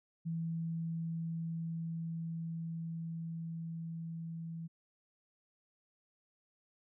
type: tone with level ramp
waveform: sine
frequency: 164.81 Hz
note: E3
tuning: in tune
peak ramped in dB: -34 to -40 dBFS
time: 0.25-4.68 s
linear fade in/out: 20 ms
effects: none